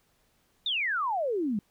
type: exponential sweep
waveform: sine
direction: down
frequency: 3767 to 192.3 Hz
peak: -26 dBFS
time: 0.66-1.59 s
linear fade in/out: 2 ms
effects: pink hiss -69 dBFS RMS until 1.7 s